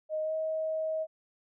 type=tone with pitch glide; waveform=sine; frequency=622.3 to 633.5 Hz; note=D#5 to D#5; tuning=0 to +31 cents; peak=-29 dBFS; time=0.09-1.07 s; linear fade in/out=50 ms; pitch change=+31 cents; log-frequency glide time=0.22-0.34 s; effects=none